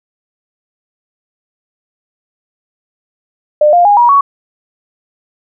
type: tone with pitch steps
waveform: sine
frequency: 600 / 701.3 / 819.6 / 958 / 1119.6 Hz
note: D5 / F5 / G#5 / A#5 / C#6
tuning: +37 / +7 / -23 / +47 / +17 cents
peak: -4 dBFS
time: 3.61-4.21 s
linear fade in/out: 5 ms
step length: 120 ms
effects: none